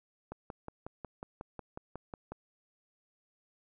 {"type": "click train", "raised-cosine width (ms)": 1, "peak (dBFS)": -27, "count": 12, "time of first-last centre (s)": [0.32, 2.32], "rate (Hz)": 5.5, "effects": []}